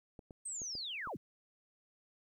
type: clicks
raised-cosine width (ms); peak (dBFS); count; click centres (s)
2; -37; 5; 0.192 / 0.308 / 0.618 / 0.753 / 1.073
type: linear sweep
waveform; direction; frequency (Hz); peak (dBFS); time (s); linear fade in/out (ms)
sine; down; 8520 to 52.8; -39; 0.45-1.17; 10
effects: 12-bit